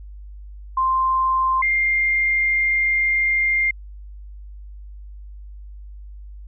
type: tone pair in turn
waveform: sine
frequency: 1046.5 / 2109 Hz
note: C6 / C7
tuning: 0 / +13 cents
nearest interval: octave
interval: 1213 cents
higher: second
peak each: -16 dBFS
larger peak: neither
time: 0.77-1.62 / 1.62-3.71 s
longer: second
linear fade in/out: 5 ms
effects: added 50 Hz sine -35 dBFS peak until 6.47 s